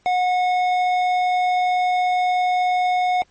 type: tone with tanh clipping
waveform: sine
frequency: 728 Hz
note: F#5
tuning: 28 cents flat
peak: -18 dBFS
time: 0.06-3.22 s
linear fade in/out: 0 ms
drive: 11 dB
effects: pink hiss -60 dBFS RMS until 3.3 s + MP3 32 kbps